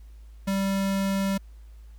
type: tone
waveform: square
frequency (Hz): 195.1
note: G3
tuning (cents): -8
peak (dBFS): -24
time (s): 0.47-1.38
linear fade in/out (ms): 10
effects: added 54 Hz sine -43 dBFS peak until 1.98 s + pink hiss -65 dBFS RMS until 1.98 s